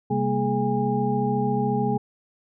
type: tone cluster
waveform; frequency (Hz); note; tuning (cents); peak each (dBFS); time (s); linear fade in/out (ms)
sine; 131.7 / 200.3 / 234.2 / 419.7 / 812; C3 / G3 / A#3 / G#4 / G#5; +12 / +38 / +8 / +18 / -39; -27; 0.1-1.98; 10
effects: none